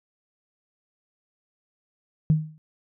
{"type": "tone with exponential decay", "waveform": "sine", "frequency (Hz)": 155.56, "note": "D#3", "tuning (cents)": 0, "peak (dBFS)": -12, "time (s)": [2.3, 2.58], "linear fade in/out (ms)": 0, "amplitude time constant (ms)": 60, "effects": ["tanh soft clip ceiling -8 dBFS"]}